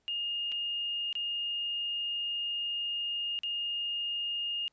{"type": "tone with dropouts", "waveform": "sine", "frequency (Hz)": 2837, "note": "F7", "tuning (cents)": 27, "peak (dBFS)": -31, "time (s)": [0.08, 4.68], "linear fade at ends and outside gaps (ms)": 0, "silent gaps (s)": [[0.518, 0.522], [1.128, 1.153], [3.39, 3.434]], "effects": ["pink hiss -75 dBFS RMS until 4.72 s", "resampled to 16000 Hz"]}